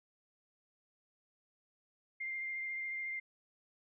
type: tone with vibrato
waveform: sine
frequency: 2104 Hz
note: C7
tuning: 9 cents sharp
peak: -37 dBFS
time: 2.2-3.2 s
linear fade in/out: 10 ms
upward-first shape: triangle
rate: 14 Hz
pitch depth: 17 cents each way
effects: none